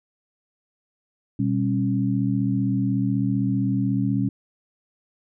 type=tone cluster; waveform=sine; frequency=122.1 / 196.9 / 272.8 Hz; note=B2 / G3 / C#4; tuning=-19 / +8 / -28 cents; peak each=-24 dBFS; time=1.39-4.29 s; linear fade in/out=5 ms; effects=none

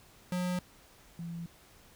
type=tone pair in turn; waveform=square / sine; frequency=180 / 169.01 Hz; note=F#3 / E3; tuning=-47 / +44 cents; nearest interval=minor second; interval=109 cents; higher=first; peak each=-31 / -37 dBFS; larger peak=first; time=0.32-0.59 / 1.19-1.46 s; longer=neither; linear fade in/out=2 ms; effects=pink hiss -59 dBFS RMS until 1.95 s

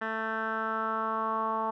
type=tone with low-pass filter sweep; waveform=10% pulse; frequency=221.5 Hz; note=A3; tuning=12 cents sharp; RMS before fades=-31 dBFS; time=0.01-1.71 s; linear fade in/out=10 ms; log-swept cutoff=1800 to 1000 Hz; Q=4.9; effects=none

